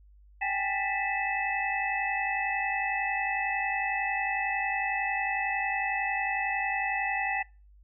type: tone cluster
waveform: sine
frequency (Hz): 779 / 830 / 1784 / 1974 / 2609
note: G5 / G#5 / A6 / B6 / E7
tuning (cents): -11 / -1 / +23 / -1 / -18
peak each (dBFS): -32 / -35 / -38 / -32 / -34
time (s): 0.41-7.43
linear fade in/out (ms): 10
effects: noise-tail reverb RT60 0.3 s tail -22 dB re dry + added 50 Hz sine -53 dBFS peak until 7.83 s